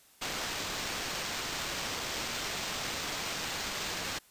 violet noise with sample-and-hold, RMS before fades -36 dBFS, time 0.21-4.19 s, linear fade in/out 10 ms, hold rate 11025 Hz, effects white hiss -61 dBFS RMS until 4.3 s + resampled to 32000 Hz

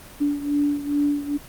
sine beating tone pair, 288.9 / 291.3 Hz, D4 / D4, -28 / -14 cents, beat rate 2.4 Hz, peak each -21 / -25 dBFS, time 0.2-1.38 s, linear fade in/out 20 ms, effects pink hiss -43 dBFS RMS until 1.48 s + Opus 24 kbps

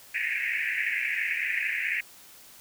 pink band-pass noise, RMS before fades -29 dBFS, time 0.14-2.01 s, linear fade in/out 10 ms, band 1700 to 2600 Hz, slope 96 dB/octave, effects white hiss -51 dBFS RMS until 2.6 s

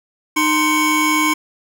square tone cluster, 307.3 / 1044 / 2233 Hz, D#4 / C6 / C#7, -21 / -4 / +12 cents, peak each -19 dBFS, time 0.36-1.34 s, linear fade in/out 10 ms, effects none

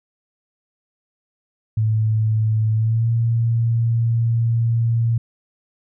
sine tone with pitch glide, 109.5 to 115.68 Hz, A2 to A#2, -8 to -13 cents, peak -15 dBFS, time 1.77-5.18 s, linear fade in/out 5 ms, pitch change +95 cents, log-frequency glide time 2.74-3.09 s, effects none

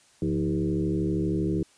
sine tone with frequency modulation, 246.9 Hz, B3, in tune, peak -23 dBFS, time 0.22-1.63 s, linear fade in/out 2 ms, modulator 72.7 Hz, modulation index 2.1, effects white hiss -59 dBFS RMS until 1.77 s + resampled to 22050 Hz

